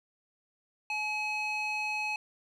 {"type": "tone with band-pass filter", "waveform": "square", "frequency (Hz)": 850, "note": "G#5", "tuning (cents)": 40, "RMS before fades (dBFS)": -33, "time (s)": [0.9, 2.16], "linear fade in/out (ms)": 2, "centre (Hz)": 2400, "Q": 2.1, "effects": []}